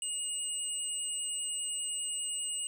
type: tone pair together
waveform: sine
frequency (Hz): 2862 / 8095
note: F7 / B8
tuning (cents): +42 / +42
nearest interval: octave + tritone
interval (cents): 1800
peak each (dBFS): -38 / -33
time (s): 0.02-2.67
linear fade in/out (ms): 2
effects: tanh soft clip ceiling -27 dBFS + 10-bit